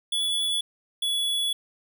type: tone pair in turn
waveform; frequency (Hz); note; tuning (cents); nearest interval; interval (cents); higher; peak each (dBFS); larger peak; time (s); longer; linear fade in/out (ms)
square; 3421 / 3395; A7 / G#7; -49 / +37; unison; 14; first; -24; neither; 0.12-0.61 / 1.02-1.53; second; 5
effects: none